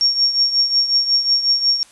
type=tone with tremolo; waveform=sine; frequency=5530 Hz; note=F8; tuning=18 cents flat; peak=-10 dBFS; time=0.01-1.83 s; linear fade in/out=0 ms; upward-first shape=triangle; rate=5.5 Hz; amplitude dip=75%; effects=white hiss -48 dBFS RMS until 1.91 s + resampled to 24000 Hz